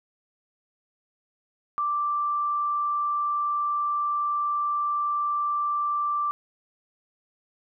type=tone; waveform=sine; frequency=1174.7 Hz; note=D6; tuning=in tune; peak=-23 dBFS; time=1.78-6.31 s; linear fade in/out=0 ms; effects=none